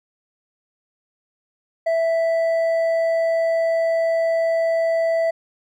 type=tone with hard clipping; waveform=sine; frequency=659.3 Hz; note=E5; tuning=in tune; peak=-18 dBFS; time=1.86-5.31 s; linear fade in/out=10 ms; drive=4 dB; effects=none